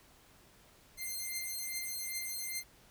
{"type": "beating tone pair", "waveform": "5% pulse", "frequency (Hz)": [2093, 2095.5], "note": ["C7", "C7"], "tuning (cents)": [0, 2], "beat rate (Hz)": 2.5, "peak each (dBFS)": -30, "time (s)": [0.97, 2.64], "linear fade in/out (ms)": 50, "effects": ["pink hiss -62 dBFS RMS until 2.9 s"]}